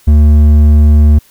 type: tone with hard clipping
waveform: sine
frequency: 75 Hz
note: D2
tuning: 37 cents sharp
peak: -4 dBFS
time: 0.07-1.19 s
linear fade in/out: 10 ms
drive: 6 dB
effects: white hiss -46 dBFS RMS until 1.3 s